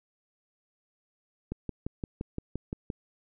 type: click train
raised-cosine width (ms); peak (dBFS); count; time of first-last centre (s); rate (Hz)
3; -20; 9; 1.52-2.902; 5.79
effects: none